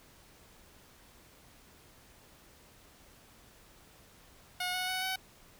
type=tone with pitch steps; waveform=10% pulse; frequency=725 / 734.7 / 744.5 / 754.5 Hz; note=F#5 / F#5 / F#5 / F#5; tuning=-35 / -12 / +11 / +34 cents; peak=-24 dBFS; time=4.6-5.16 s; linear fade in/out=5 ms; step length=140 ms; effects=pink hiss -59 dBFS RMS until 5.59 s